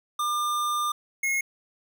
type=tone pair in turn; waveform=square; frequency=1200 / 2163 Hz; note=D6 / C#7; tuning=+37 / -43 cents; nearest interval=minor seventh; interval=1020 cents; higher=second; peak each=-25 / -24 dBFS; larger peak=second; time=0.19-0.92 / 1.23-1.41 s; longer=first; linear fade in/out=5 ms; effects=none